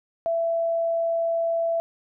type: tone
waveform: sine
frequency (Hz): 667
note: E5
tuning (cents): +20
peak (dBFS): -21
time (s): 0.26-1.8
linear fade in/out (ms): 0
effects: none